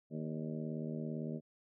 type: harmonic tone with a mistuned harmonic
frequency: 77.78 Hz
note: D#2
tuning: in tune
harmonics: 2 / 3 / 4 / 5 / 6 / 7 / 8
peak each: -41 / -41 / -49 / -47 / -51 / -52 / -52 dBFS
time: 0.1-1.41 s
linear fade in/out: 50 ms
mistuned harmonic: 7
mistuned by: +62 cents
effects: none